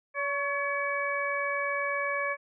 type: harmonic tone with a mistuned harmonic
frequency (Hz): 568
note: C#5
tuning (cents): +42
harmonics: 1 / 2 / 3 / 4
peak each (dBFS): -33 / -33 / -33 / -33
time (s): 0.14-2.37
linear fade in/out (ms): 50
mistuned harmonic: 2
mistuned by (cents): -29
effects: none